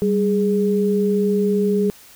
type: tone pair together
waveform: sine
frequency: 196 / 415.3 Hz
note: G3 / G#4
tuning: 0 / 0 cents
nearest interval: octave + minor second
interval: 1300 cents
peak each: -18 dBFS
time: 0.02-1.9 s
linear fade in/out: 0 ms
effects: white hiss -46 dBFS RMS until 2.15 s